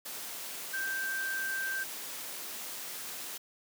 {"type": "tone in noise", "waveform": "sine", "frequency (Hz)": 1568, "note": "G6", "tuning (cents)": 0, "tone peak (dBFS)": -32, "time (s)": [0.73, 1.84], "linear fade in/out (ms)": 10, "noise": "white", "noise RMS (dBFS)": -41, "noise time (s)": [0.05, 3.38], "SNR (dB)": 6, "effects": ["high-pass 200 Hz 12 dB/octave"]}